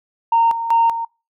sine tone with tremolo, 921 Hz, A#5, 21 cents flat, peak -10 dBFS, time 0.32-1.05 s, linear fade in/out 5 ms, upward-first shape square, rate 2.6 Hz, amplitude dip 70%, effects noise-tail reverb RT60 0.3 s tail -26 dB re dry + tanh soft clip ceiling -7 dBFS

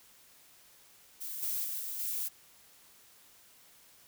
violet noise with level steps, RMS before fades -40 / -34 / -37 / -39 / -35 dBFS, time 1.2-2.29 s, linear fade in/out 20 ms, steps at 1.42 / 1.64 / 1.79 / 1.99 s, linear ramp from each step 10 ms, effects white hiss -60 dBFS RMS until 4.07 s

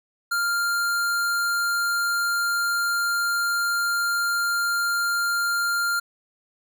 square tone, 1396.9 Hz, F6, in tune, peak -22 dBFS, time 0.31-6 s, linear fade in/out 10 ms, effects none

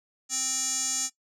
square tone with band-pass filter, 261.6 Hz, C4, in tune, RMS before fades -29 dBFS, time 0.29-1.1 s, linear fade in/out 50 ms, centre 6800 Hz, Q 6.4, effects noise-tail reverb RT60 0.1 s tail -18 dB re dry

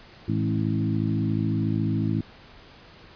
harmonic tone with a mistuned harmonic, 54 Hz, A1, 32 cents flat, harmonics 2 / 3 / 4 / 5 / 6, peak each -26 / -28 / -29 / -30 / -31 dBFS, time 0.28-2.21 s, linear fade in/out 5 ms, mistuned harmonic 4, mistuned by -22 cents, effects pink hiss -49 dBFS RMS until 3.15 s + resampled to 11025 Hz

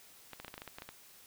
clicks, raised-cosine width 0.3 ms, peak -28 dBFS, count 11, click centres 0.333 / 0.4 / 0.447 / 0.481 / 0.541 / 0.579 / 0.619 / 0.677 / 0.785 / 0.821 / 0.89 s, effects white hiss -58 dBFS RMS until 1.26 s

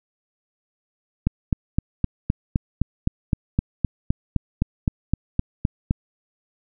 click train, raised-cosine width 5 ms, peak -6 dBFS, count 19, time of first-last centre 1.27-5.909 s, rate 3.88 Hz, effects none

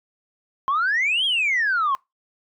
sine exponential two-way sweep, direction up then down, 1046.5 to 3322 to 1046.5 Hz, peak -17 dBFS, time 0.68-1.95 s, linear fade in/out 0 ms, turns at 1.25 s, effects noise-tail reverb RT60 0.2 s tail -24 dB re dry + tanh soft clip ceiling -15 dBFS

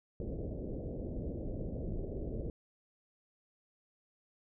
pink low-pass noise, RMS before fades -39 dBFS, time 0.2-2.5 s, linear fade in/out 2 ms, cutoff 580 Hz, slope 48 dB/octave, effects none

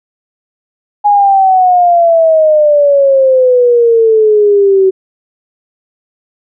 sine exponential sweep, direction down, 832 to 376.7 Hz, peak -4 dBFS, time 1.04-4.91 s, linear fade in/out 20 ms, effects none

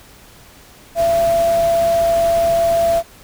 sine tone in noise, 673 Hz, E5, 36 cents sharp, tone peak -12 dBFS, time 0.95-3.03 s, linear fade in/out 50 ms, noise pink, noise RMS -29 dBFS, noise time 0.95-3.03 s, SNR +14 dB, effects pink hiss -44 dBFS RMS until 3.23 s

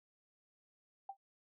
sine tone with exponential decay, 784 Hz, G5, in tune, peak -38 dBFS, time 1.09-1.17 s, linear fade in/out 5 ms, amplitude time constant 16 ms, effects none

